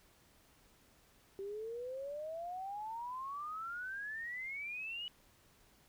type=exponential sweep; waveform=sine; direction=up; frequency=386 to 2960 Hz; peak=-40 dBFS; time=1.39-5.08 s; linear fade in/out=0 ms; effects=pink hiss -67 dBFS RMS until 5.88 s